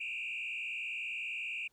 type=tone with frequency modulation; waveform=sine; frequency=2565 Hz; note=E7; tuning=48 cents flat; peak=-35 dBFS; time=0-1.68 s; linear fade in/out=10 ms; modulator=60 Hz; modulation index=3.7; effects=tanh soft clip ceiling -32 dBFS + pink hiss -74 dBFS RMS until 1.72 s